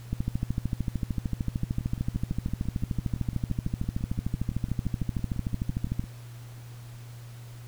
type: two click trains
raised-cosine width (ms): 5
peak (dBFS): -15 / -24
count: 79 / 27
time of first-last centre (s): 0.13-5.995 / 1.64-6.039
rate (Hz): 13.3 / 5.91
effects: added 119 Hz sine -41 dBFS peak until 7.67 s + pink hiss -53 dBFS RMS until 7.67 s